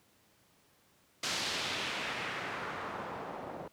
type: noise with low-pass filter sweep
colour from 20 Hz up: white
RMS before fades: -38 dBFS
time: 1.23-3.68 s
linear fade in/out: 5 ms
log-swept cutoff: 5200 to 630 Hz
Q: 1.2
effects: pink hiss -67 dBFS RMS until 3.72 s + high-pass 100 Hz 12 dB/octave